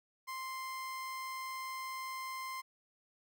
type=tone; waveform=30% pulse; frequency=1046.5 Hz; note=C6; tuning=in tune; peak=-37 dBFS; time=0.27-2.62 s; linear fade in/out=20 ms; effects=13-bit